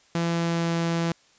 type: tone with pitch glide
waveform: sawtooth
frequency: 168.8 to 167.63 Hz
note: E3 to E3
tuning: +41 to +29 cents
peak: -19 dBFS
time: 0.15-1.12 s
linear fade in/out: 2 ms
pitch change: -12 cents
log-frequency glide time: 0.3-0.75 s
effects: white hiss -59 dBFS RMS until 1.38 s + resampled to 16000 Hz